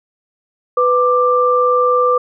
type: tone pair together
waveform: sine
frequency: 497 / 1182 Hz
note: B4 / D6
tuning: +11 / +11 cents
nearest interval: octave + minor third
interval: 1500 cents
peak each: -13 / -13 dBFS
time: 0.77-2.18 s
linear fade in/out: 5 ms
effects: none